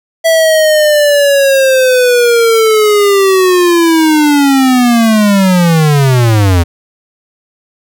square linear sweep, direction down, 659.3 to 82.41 Hz, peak -6 dBFS, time 0.24-6.64 s, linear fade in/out 20 ms, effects none

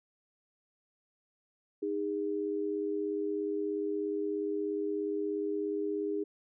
sine tone pair together, 310 / 406.9 Hz, D#4 / G#4, -6 / -35 cents, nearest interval perfect fourth, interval 471 cents, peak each -35 / -32 dBFS, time 1.82-6.24 s, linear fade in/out 10 ms, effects none

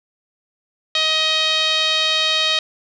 5% pulse tone with low-pass filter, 629 Hz, D#5, 19 cents sharp, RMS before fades -18 dBFS, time 0.95-2.59 s, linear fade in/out 2 ms, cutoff 3700 Hz, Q 3.4, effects none

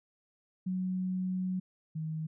sine tone pair in turn, 185 / 157.8 Hz, F#3 / D#3, 0 / +25 cents, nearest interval minor third, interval 275 cents, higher first, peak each -30 / -33 dBFS, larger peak first, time 0.66-1.6 / 1.95-2.27 s, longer first, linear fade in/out 10 ms, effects none

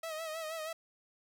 sawtooth tone with vibrato, 638 Hz, D#5, 43 cents sharp, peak -34 dBFS, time 0.03-0.73 s, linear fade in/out 5 ms, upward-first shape sine, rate 6.3 Hz, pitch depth 57 cents each way, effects none

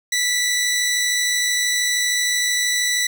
15% pulse tone pair together, 1968 / 2021 Hz, B6 / B6, -7 / +39 cents, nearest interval unison, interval 46 cents, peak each -12 / -23 dBFS, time 0.12-3.07 s, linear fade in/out 5 ms, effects none

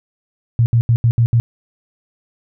sine tone bursts at uneven times, 117 Hz, A#2, 7 cents sharp, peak -9 dBFS, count 6, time 0.59-0.66 / 0.73-0.81 / 0.89-0.96 / 1.04-1.11 / 1.18-1.26 / 1.33-1.4 s, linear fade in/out 0 ms, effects none

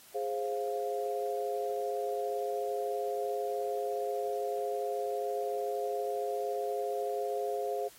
sine chord, F minor, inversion first, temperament equal with one note detuned, 415.3 / 528.1 / 698.5 Hz, Ab4 / C5 / F5, 0 / +16 / 0 cents, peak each -34 / -36 / -36 dBFS, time 0.14-7.89 s, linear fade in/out 20 ms, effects white hiss -56 dBFS RMS until 7.98 s + AAC 48 kbps

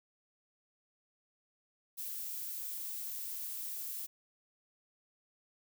violet noise, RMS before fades -41 dBFS, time 1.97-4.07 s, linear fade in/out 20 ms, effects none

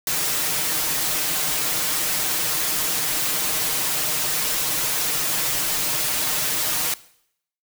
white noise with comb filter, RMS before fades -23 dBFS, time 0.07-6.94 s, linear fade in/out 2 ms, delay 6.5 ms, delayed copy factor +0.85, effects noise-tail reverb RT60 0.7 s tail -19 dB re dry

